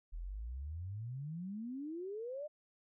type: exponential sweep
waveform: sine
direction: up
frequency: 38.89 to 618 Hz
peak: -40 dBFS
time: 0.12-2.48 s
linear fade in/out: 20 ms
effects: none